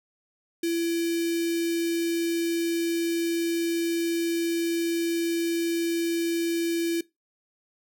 square tone with notch filter, 335.8 Hz, E4, 32 cents sharp, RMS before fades -26 dBFS, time 0.63-7.01 s, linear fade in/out 5 ms, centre 1000 Hz, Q 0.57, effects noise-tail reverb RT60 0.2 s tail -21 dB re dry

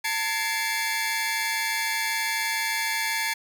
sawtooth tone cluster, 897 / 1695 / 2101 / 2296 Hz, A5 / G#6 / C7 / D7, +33 / +35 / +7 / -40 cents, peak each -27 dBFS, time 0.04-3.34 s, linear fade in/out 10 ms, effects 8-bit

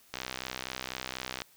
click train, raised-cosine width 0.2 ms, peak -17 dBFS, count 83, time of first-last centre 0.14-1.419 s, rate 64.1 Hz, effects white hiss -61 dBFS RMS until 1.56 s

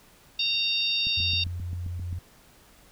harmonic tone, 922 Hz, A#5, 19 cents flat, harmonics 3 / 4 / 5 / 6, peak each -29 / -26 / -30 / -37 dBFS, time 0.39-1.44 s, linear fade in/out 5 ms
click train, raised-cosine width 5 ms, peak -27 dBFS, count 9, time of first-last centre 1.07-2.128 s, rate 7.56 Hz
sine tone, 88 Hz, F2, 14 cents sharp, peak -30 dBFS, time 1.17-2.19 s, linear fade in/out 5 ms
effects pink hiss -56 dBFS RMS until 2.91 s

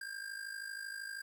square tone with amplitude modulation, 1600 Hz, G6, 35 cents sharp, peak -39 dBFS, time 0.01-1.22 s, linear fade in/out 5 ms, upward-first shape sine, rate 52.8 Hz, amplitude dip 70%, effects 11-bit

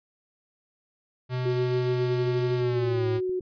square tone with pitch glide, 126.3 to 109.95 Hz, B2 to A2, +39 to -1 cents, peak -27 dBFS, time 1.29-3.21 s, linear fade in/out 50 ms, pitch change -240 cents, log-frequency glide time 2.56-3.08 s
sine tone with vibrato, 369.2 Hz, F#4, 4 cents flat, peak -25 dBFS, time 1.45-3.4 s, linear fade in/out 10 ms, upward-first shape sine, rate 0.84 Hz, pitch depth 15 cents each way
white high-pass noise, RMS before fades -43 dBFS, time 1.49-2.61 s, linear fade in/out 5 ms, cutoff 2900 Hz, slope 12 dB/octave
click train, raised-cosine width 3 ms, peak -34 dBFS, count 11, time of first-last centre 2.28-3.407 s, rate 8.87 Hz
effects resampled to 11025 Hz

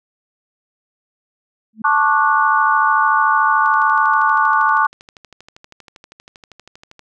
sine tone with exponential growth, 219 Hz, A3, 8 cents flat, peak -24 dBFS, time 1.73-1.82 s, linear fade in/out 5 ms, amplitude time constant 19 ms
sine chord, D major seventh, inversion second, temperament just, 881 / 1101.2 / 1174.7 / 1468.3 Hz, A5 / C#6 / D6 / F#6, +2 / -12 / 0 / -14 cents, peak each -17 dBFS, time 1.84-4.87 s, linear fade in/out 10 ms
click train, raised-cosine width 0.2 ms, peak -23 dBFS, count 43, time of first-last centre 3.66-6.993 s, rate 12.6 Hz
effects none

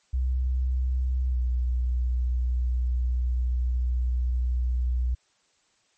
sine tone with pitch glide, 63.6 to 61.54 Hz, C2 to B1, -48 to -5 cents, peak -22 dBFS, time 0.13-5.15 s, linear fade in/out 10 ms, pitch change -57 cents, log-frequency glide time 1.3-1.37 s, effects white hiss -67 dBFS RMS until 5.97 s + MP3 32 kbps

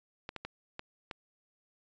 clicks, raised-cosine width 0.3 ms, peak -23 dBFS, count 5, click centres 0.291 / 0.363 / 0.45 / 0.794 / 1.112 s, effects resampled to 16000 Hz

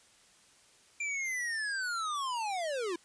square linear sweep, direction down, 2379 to 323.9 Hz, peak -33 dBFS, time 1-2.96 s, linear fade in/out 5 ms, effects white hiss -62 dBFS RMS until 3.04 s + resampled to 22050 Hz

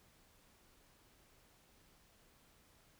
silence, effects pink hiss -68 dBFS RMS until 2.99 s

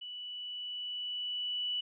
sine tone with level ramp, 2960 Hz, F#7, in tune, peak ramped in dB -41 to -31 dBFS, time 0.01-1.81 s, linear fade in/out 10 ms, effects none

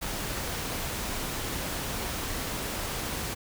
pink noise, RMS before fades -33 dBFS, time 0.01-3.35 s, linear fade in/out 20 ms, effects none

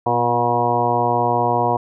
harmonic tone with a mistuned harmonic, 120 Hz, B2, 49 cents flat, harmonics 1 / 2 / 3 / 4 / 5 / 6 / 7 / 8 / 9, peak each -26 / -28 / -26 / -24 / -27 / -20 / -27 / -20 / -30 dBFS, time 0.06-1.77 s, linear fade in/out 5 ms, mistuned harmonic 2, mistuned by +34 cents, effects none

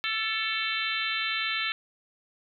harmonic tone with a mistuned harmonic, 444.9 Hz, A4, 19 cents sharp, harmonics 3 / 4 / 5 / 6 / 7 / 8 / 9, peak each -35 / -34 / -33 / -34 / -36 / -35 / -37 dBFS, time 0.04-1.72 s, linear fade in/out 0 ms, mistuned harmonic 4, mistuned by -31 cents, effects none

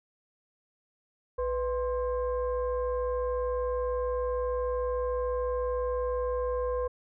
sine tone with frequency modulation, 497.1 Hz, B4, 11 cents sharp, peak -27 dBFS, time 1.38-6.88 s, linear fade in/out 10 ms, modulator 554 Hz, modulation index 0.71, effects none

